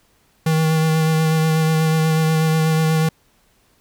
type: tone with vibrato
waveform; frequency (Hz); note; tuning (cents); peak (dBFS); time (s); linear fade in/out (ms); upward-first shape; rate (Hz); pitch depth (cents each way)
square; 158.9; D#3; +37; -15; 0.46-3.09; 5; sine; 8.2; 17
effects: pink hiss -59 dBFS RMS until 3.8 s